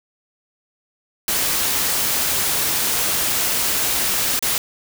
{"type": "noise with dropouts", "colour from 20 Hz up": "white", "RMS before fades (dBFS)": -20, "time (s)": [1.28, 4.58], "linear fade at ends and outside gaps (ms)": 1, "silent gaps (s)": [4.392, 4.425], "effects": []}